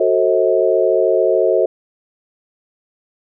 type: chord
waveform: sine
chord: F# diminished seventh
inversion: none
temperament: just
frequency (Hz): 370 / 444 / 532.8 / 639.4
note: F#4 / A4 / C5 / Eb5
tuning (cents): 0 / +16 / +31 / +47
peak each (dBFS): -17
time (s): 0-1.66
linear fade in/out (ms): 5
effects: none